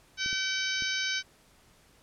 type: harmonic tone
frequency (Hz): 765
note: G5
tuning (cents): -42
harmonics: 2 / 3 / 4 / 5 / 6 / 7 / 8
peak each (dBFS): -33 / -35 / -36 / -37 / -38 / -38 / -39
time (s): 0.17-1.23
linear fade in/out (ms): 50
type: clicks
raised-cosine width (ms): 3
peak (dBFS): -31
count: 3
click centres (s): 0.261 / 0.329 / 0.823
effects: pink hiss -61 dBFS RMS until 2.02 s + low-pass 12000 Hz 12 dB/octave